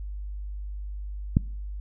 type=click; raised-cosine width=5 ms; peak=-6 dBFS; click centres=1.369 s; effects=noise-tail reverb RT60 0.5 s tail -24 dB re dry + added 50 Hz sine -32 dBFS peak until 1.8 s